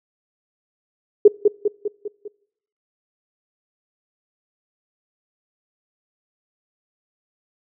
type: tone with echo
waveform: sine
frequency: 415 Hz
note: G#4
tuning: 1 cent flat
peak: -4 dBFS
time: 1.25-1.28 s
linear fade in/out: 5 ms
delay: 200 ms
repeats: 5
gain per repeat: -5 dB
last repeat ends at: 2.28 s
effects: noise-tail reverb RT60 0.7 s tail -24 dB re dry